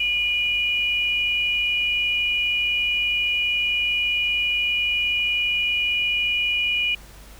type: tone pair together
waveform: sine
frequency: 2443 / 2922 Hz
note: D#7 / F#7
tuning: -32 / -22 cents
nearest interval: minor third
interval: 310 cents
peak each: -21 / -24 dBFS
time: 0-6.95 s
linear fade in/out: 5 ms
effects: added 50 Hz sine -43 dBFS peak until 7.39 s + pink hiss -47 dBFS RMS until 7.39 s